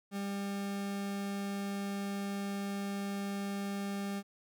40% pulse tone, 199.3 Hz, G3, 29 cents sharp, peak -34 dBFS, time 0.11-4.23 s, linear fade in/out 50 ms, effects none

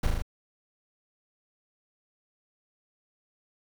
brown noise with echo, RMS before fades -23 dBFS, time 0.03-0.07 s, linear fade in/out 5 ms, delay 38 ms, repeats 4, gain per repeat -2 dB, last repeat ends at 0.222 s, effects none

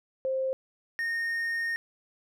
sine / triangle tone pair in turn, 527 / 1843.6 Hz, C5 / A#6, +12 / -20 cents, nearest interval octave + minor seventh, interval 2168 cents, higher second, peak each -26 dBFS, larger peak neither, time 0.25-0.53 / 0.99-1.76 s, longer second, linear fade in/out 0 ms, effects none

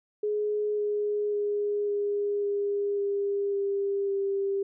sine tone with pitch steps, 419.4 / 415.8 / 412.2 / 408.6 / 405.1 / 401.6 / 398.2 / 394.7 Hz, G#4 / G#4 / G#4 / G#4 / G#4 / G4 / G4 / G4, +17 / +2 / -13 / -28 / -43 / +42 / +27 / +12 cents, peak -25 dBFS, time 0.23-4.63 s, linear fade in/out 5 ms, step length 550 ms, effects none

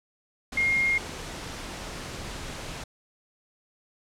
sine tone in noise, 2133 Hz, C7, 33 cents sharp, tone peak -21 dBFS, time 0.57-0.98 s, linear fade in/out 5 ms, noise pink, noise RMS -37 dBFS, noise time 0.52-2.84 s, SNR +13 dB, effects low-pass 8000 Hz 12 dB/octave

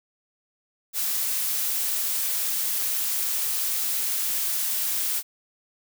blue noise, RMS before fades -26 dBFS, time 0.93-5.23 s, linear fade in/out 50 ms, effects none

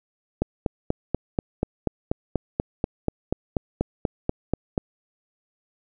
click train, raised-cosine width 2 ms, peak -8 dBFS, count 19, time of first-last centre 0.42-4.778 s, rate 4.13 Hz, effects none

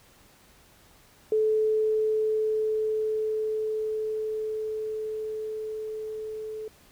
sine tone with level ramp, 433.7 Hz, A4, 25 cents flat, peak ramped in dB -20 to -33 dBFS, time 1.32-6.68 s, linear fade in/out 2 ms, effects pink hiss -57 dBFS RMS until 6.91 s

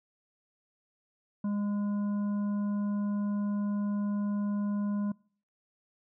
harmonic tone with a mistuned harmonic, 204.5 Hz, G#3, 26 cents flat, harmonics 1 / 3 / 5 / 7, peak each -28 / -47 / -47 / -56 dBFS, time 1.44-5.12 s, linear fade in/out 5 ms, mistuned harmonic 7, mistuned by +23 cents, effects noise-tail reverb RT60 0.5 s tail -25 dB re dry

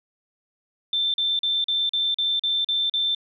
sine tone bursts, 3556 Hz, A7, 18 cents sharp, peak -20 dBFS, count 9, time 0.93-3.148 s, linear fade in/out 2 ms, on 210 ms, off 41 ms, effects none

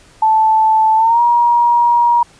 sine tone with pitch glide, 877 to 950.9 Hz, A5 to A#5, -6 to +34 cents, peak -8 dBFS, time 0.22-2.23 s, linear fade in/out 5 ms, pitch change +140 cents, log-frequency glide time 0.96-1.21 s, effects pink hiss -46 dBFS RMS until 2.39 s + resampled to 22050 Hz

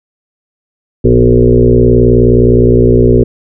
sine tone with frequency modulation, 247.4 Hz, B3, 3 cents sharp, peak -3 dBFS, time 1.04-3.24 s, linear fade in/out 10 ms, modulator 59.4 Hz, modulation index 3.6, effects none

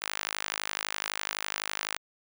sawtooth tone with high-pass filter, 51.91 Hz, G#1, in tune, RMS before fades -35 dBFS, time 0.01-1.98 s, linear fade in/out 20 ms, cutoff 1500 Hz, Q 0.84, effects none

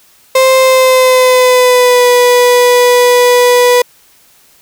35% pulse tone with pitch glide, 523.3 to 491.1 Hz, C5 to B4, 0 to -10 cents, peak -3 dBFS, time 0.35-3.82 s, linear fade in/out 5 ms, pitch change -110 cents, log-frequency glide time 0.58-2.08 s, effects white hiss -46 dBFS RMS until 4.61 s

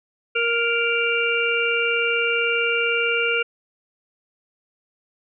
harmonic tone with a mistuned harmonic, 467.8 Hz, A#4, 6 cents sharp, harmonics 1 / 3 / 5 / 6, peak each -24 / -24 / -24 / -24 dBFS, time 0.35-3.43 s, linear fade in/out 10 ms, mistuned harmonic 6, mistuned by -16 cents, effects none

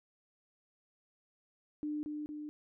sine tone with echo, 299.6 Hz, D4, 35 cents sharp, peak -34 dBFS, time 1.83-2.03 s, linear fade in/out 0 ms, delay 230 ms, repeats 2, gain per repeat -3 dB, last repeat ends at 2.49 s, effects none

